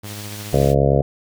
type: high-pass noise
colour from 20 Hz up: pink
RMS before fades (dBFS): -36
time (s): 0.03-0.75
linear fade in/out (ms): 50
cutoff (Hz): 2300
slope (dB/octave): 12
type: tone with tremolo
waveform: sawtooth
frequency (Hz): 103.7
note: G#2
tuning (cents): -2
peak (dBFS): -26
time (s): 0.03-0.69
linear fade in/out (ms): 10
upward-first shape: sine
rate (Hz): 14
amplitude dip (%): 30
type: harmonic tone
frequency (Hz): 69.4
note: C#2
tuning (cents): +3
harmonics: 1 / 2 / 3 / 4 / 5 / 6 / 7 / 8 / 9 / 10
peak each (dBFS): -22 / -17 / -25 / -26 / -29 / -22 / -21 / -22 / -23 / -26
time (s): 0.53-1.02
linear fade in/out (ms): 5
effects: none